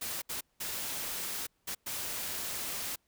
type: noise bursts at uneven times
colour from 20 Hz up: white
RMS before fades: -37 dBFS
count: 5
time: 0.01-0.22 / 0.29-0.41 / 0.6-1.47 / 1.67-1.75 / 1.86-2.96 s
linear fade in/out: 10 ms
effects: pink hiss -75 dBFS RMS until 3.07 s